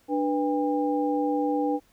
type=tone cluster; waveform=sine; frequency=295.3 / 491.4 / 805 Hz; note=D4 / B4 / G5; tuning=+10 / -9 / +46 cents; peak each=-25 / -28 / -29 dBFS; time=0.08-1.8 s; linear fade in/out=50 ms; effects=pink hiss -63 dBFS RMS until 1.92 s